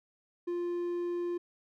triangle tone, 349.2 Hz, F4, in tune, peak -29 dBFS, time 0.47-1.38 s, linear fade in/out 10 ms, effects none

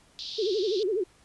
pink band-pass noise, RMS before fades -38 dBFS, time 0.19-0.83 s, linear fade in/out 0 ms, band 3400 to 4900 Hz, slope 48 dB/octave
sine tone with vibrato, 400.9 Hz, G4, 39 cents sharp, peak -24 dBFS, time 0.38-1.04 s, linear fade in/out 10 ms, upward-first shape sine, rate 12 Hz, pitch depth 200 cents each way
effects pink hiss -60 dBFS RMS until 1.24 s + resampled to 24000 Hz

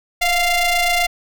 sawtooth ring-modulated tone, 693 Hz, F5, 14 cents flat, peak -8 dBFS, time 0.21-1.07 s, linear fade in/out 10 ms, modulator 1400 Hz, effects none

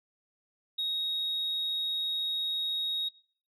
sine tone, 3766 Hz, A#7, 17 cents sharp, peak -27 dBFS, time 0.78-3.09 s, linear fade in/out 10 ms, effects noise-tail reverb RT60 0.5 s tail -22 dB re dry + tanh soft clip ceiling -26 dBFS

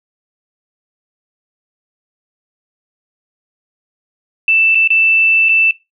sine tone with dropouts, 2654 Hz, E7, 11 cents sharp, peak -8 dBFS, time 4.48-5.71 s, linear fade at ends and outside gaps 2 ms, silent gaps 4.748-4.753 / 4.876-4.903 / 5.487-5.491 s, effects noise-tail reverb RT60 0.2 s tail -18 dB re dry

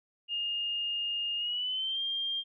sine tone with pitch glide, 2833 to 3198 Hz, F7 to G7, +24 to +34 cents, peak -30 dBFS, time 0.28-2.44 s, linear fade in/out 50 ms, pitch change +210 cents, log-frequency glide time 1.37-2.01 s, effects none

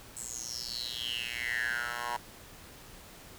10% pulse tone with high-pass filter sweep, 120 Hz, B2, 49 cents flat, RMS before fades -36 dBFS, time 0.16-2.17 s, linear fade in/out 10 ms, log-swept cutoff 8200 to 960 Hz, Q 8.4, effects pink hiss -51 dBFS RMS until 3.38 s

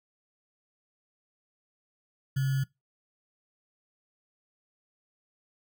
sine tone with sample-and-hold, 134.8 Hz, C#3, 48 cents flat, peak -24 dBFS, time 2.36-2.64 s, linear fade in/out 10 ms, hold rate 1575 Hz, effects noise-tail reverb RT60 0.2 s tail -22 dB re dry

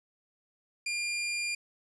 sawtooth tone, 2400 Hz, D7, 37 cents sharp, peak -27 dBFS, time 0.86-1.55 s, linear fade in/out 5 ms, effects resampled to 22050 Hz

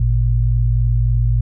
sine tone pair together, 53.06 / 116.54 Hz, G#1 / A#2, +38 / 0 cents, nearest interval octave + major second, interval 1362 cents, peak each -15 dBFS, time 0-1.41 s, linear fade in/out 5 ms, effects none

